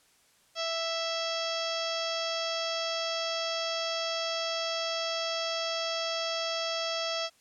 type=harmonic tone; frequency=660 Hz; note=E5; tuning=2 cents sharp; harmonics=1 / 2 / 3 / 4 / 5 / 6 / 7 / 8 / 9 / 10; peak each=-34 / -38 / -43 / -41 / -37 / -45 / -39 / -37 / -48 / -49 dBFS; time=0.55-7.3 s; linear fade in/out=50 ms; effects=white hiss -64 dBFS RMS until 7.4 s + low-pass 10000 Hz 12 dB/octave